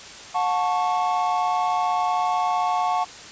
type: chord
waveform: triangle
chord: F# minor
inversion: none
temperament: equal with one note detuned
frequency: 724.3 / 880 / 1108.7 Hz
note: F#5 / A5 / C#6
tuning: -37 / 0 / 0 cents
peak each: -21 / -23 / -24 dBFS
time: 0.34-3.05 s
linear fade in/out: 20 ms
effects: white hiss -40 dBFS RMS until 3.31 s + resampled to 16000 Hz